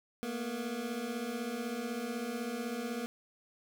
25% pulse beating tone pair, 224.3 / 240.3 Hz, A3 / B3, +34 / -47 cents, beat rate 16 Hz, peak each -37 / -33 dBFS, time 0.23-3.06 s, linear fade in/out 0 ms, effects none

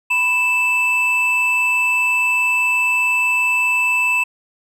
triangle tone pair together, 987.8 / 2637 Hz, B5 / E7, 0 / 0 cents, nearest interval octave + perfect fourth, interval 1700 cents, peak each -22 / -13 dBFS, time 0.1-4.24 s, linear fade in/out 10 ms, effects none

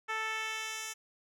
10% pulse tone with band-pass filter sweep, 440 Hz, A4, in tune, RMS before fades -37 dBFS, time 0.08-0.94 s, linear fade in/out 20 ms, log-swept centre 1500 to 6800 Hz, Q 0.89, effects none

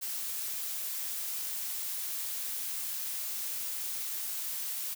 blue noise, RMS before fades -36 dBFS, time 0.01-4.95 s, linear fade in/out 20 ms, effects none

